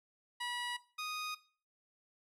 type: tone pair in turn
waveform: 15% pulse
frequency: 970 / 1242.3 Hz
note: B5 / D#6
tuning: -31 / -3 cents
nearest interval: major third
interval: 428 cents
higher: second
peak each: -31 / -32 dBFS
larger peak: first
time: 0.4-0.77 / 0.98-1.35 s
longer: neither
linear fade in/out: 10 ms
effects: noise-tail reverb RT60 0.4 s tail -17 dB re dry + low-pass 10000 Hz 12 dB/octave